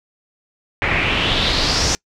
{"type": "noise with low-pass filter sweep", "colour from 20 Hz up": "pink", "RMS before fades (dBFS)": -18, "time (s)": [0.82, 1.95], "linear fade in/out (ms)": 0, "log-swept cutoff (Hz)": [2100, 6100], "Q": 4.1, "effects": ["noise-tail reverb RT60 0.1 s tail -26 dB re dry"]}